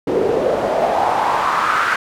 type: noise with band-pass filter sweep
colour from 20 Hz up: pink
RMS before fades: -17 dBFS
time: 0.07-1.96 s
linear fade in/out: 5 ms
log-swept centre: 390 to 1500 Hz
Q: 4.3
effects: none